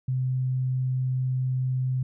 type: tone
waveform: sine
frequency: 128.9 Hz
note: C3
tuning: 26 cents flat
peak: -23 dBFS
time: 0.08-2.03 s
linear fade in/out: 5 ms
effects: none